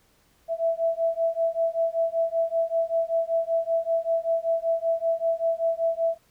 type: beating tone pair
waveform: sine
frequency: 659.3 / 664.5 Hz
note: E5 / E5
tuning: 0 / +14 cents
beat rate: 5.2 Hz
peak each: -25 dBFS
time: 0.48-6.18 s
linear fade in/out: 50 ms
effects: pink hiss -63 dBFS RMS until 6.3 s